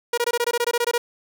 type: tone bursts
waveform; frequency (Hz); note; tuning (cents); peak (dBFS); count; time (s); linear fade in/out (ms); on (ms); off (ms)
sawtooth; 477.1; A#4; +40; -15; 13; 0.13-0.98; 5; 46; 21
effects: none